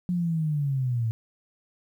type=linear sweep; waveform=sine; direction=down; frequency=180.7 to 110 Hz; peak=-23 dBFS; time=0.09-1.11 s; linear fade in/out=0 ms; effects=10-bit